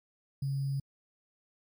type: tone with sample-and-hold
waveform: sine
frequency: 137.7 Hz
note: C#3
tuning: 11 cents flat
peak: -29 dBFS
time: 0.42-0.8 s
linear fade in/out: 5 ms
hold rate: 4900 Hz
effects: MP3 96 kbps